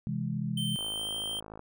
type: chord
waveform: sine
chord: C augmented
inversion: none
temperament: equal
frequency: 130.81 / 164.81 / 207.7 Hz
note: C3 / E3 / G#3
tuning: 0 / 0 / 0 cents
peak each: -34 dBFS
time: 0.07-0.76 s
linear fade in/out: 0 ms
type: tone with pitch glide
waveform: square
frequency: 3108 to 3140 Hz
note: G7 to G7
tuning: -16 to +2 cents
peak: -33 dBFS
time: 0.57-1.4 s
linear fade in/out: 5 ms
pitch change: +18 cents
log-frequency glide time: 0.91-1.1 s
type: click train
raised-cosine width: 1 ms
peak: -30 dBFS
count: 44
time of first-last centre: 0.79-1.594 s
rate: 53.5 Hz
effects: none